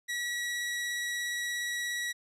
sawtooth tone with vibrato, 1927 Hz, B6, 43 cents flat, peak -28 dBFS, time 0.08-2.13 s, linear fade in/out 20 ms, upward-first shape sine, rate 17 Hz, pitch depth 9 cents each way, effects low-pass 11000 Hz 12 dB/octave

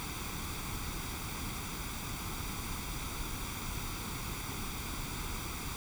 pink noise with comb filter, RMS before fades -39 dBFS, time 0-5.76 s, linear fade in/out 0 ms, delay 0.85 ms, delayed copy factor +0.65, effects none

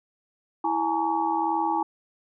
sine tone cluster, 329.7 / 836 / 918 / 1131 Hz, E4 / G#5 / A#5 / C#6, 0 / +11 / -27 / +34 cents, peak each -29 / -25 / -28 / -33 dBFS, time 0.64-1.83 s, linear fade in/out 5 ms, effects none

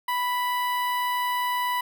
sawtooth tone with notch filter, 987.8 Hz, B5, in tune, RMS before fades -26 dBFS, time 0.08-1.81 s, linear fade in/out 5 ms, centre 6500 Hz, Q 0.59, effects none

